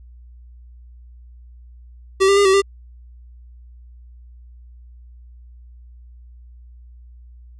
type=tone with pitch steps; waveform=square; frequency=385 / 397 / 404 / 382.4 / 396.1 Hz; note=G4 / G4 / G#4 / G4 / G4; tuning=-31 / +22 / -48 / -43 / +18 cents; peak=-12 dBFS; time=2.2-2.62 s; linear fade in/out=20 ms; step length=84 ms; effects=added 60 Hz sine -40 dBFS peak until 7.59 s + resampled to 22050 Hz